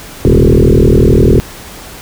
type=tone with frequency modulation; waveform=sine; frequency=145.1 Hz; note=D3; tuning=21 cents flat; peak=-3 dBFS; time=0.25-1.4 s; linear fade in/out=0 ms; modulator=39.8 Hz; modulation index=7.4; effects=pink hiss -30 dBFS RMS until 2.01 s